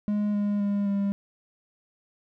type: tone with pitch steps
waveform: triangle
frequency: 207.8 / 205.1 / 202.4 / 199.68 Hz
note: G#3 / G#3 / G#3 / G3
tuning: +1 / -21 / -44 / +32 cents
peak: -21 dBFS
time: 0.08-1.12 s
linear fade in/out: 0 ms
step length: 260 ms
effects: none